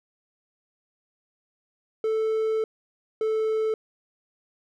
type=tone pair in turn; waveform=triangle; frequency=440 / 438.2 Hz; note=A4 / A4; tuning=0 / -7 cents; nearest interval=unison; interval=7 cents; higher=first; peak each=-20 dBFS; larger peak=neither; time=2.04-2.64 / 3.21-3.74 s; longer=first; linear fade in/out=2 ms; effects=none